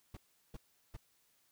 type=noise bursts; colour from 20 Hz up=brown; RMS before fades=-45 dBFS; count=3; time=0.14-0.967 s; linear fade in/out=5 ms; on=29 ms; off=370 ms; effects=white hiss -73 dBFS RMS until 1.51 s